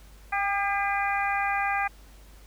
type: harmonic tone with a mistuned harmonic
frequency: 402.6 Hz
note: G4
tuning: 46 cents sharp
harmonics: 2 / 3 / 4 / 5 / 6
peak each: -27 / -32 / -31 / -32 / -33 dBFS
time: 0.32-1.88 s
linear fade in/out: 10 ms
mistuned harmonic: 2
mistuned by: -20 cents
effects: added 50 Hz sine -48 dBFS peak until 2.46 s + pink hiss -56 dBFS RMS until 2.46 s